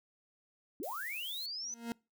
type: linear sweep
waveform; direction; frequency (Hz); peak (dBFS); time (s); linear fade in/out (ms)
sine; up; 233.1 to 6140; -38; 0.8-1.74; 0
type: noise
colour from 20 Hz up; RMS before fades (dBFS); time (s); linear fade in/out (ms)
violet; -47; 0.83-1.46; 2
type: tone with exponential growth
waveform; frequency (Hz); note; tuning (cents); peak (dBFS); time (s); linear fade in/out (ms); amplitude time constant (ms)
40% pulse; 233.1; A#3; 0; -32; 1.63-1.92; 0; 61
effects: noise-tail reverb RT60 0.3 s tail -26 dB re dry